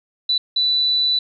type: tone bursts at uneven times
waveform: sine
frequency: 3974 Hz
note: B7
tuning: 10 cents sharp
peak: -15 dBFS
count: 2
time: 0.29-0.38 / 0.56-1.19 s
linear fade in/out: 5 ms
effects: none